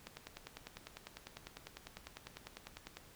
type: click train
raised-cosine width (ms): 0.2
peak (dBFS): -28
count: 30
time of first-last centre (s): 0.07-2.97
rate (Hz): 10
effects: pink hiss -60 dBFS RMS until 3.15 s